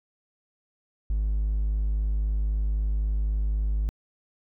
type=tone; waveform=triangle; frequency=51.91 Hz; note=G#1; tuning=in tune; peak=-20 dBFS; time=1.1-3.89 s; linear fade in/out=0 ms; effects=tanh soft clip ceiling -16 dBFS